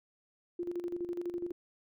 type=tone with tremolo; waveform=sine; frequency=349.2 Hz; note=F4; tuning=in tune; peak=-32 dBFS; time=0.59-1.52 s; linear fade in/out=5 ms; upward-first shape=square; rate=12 Hz; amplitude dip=65%; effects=none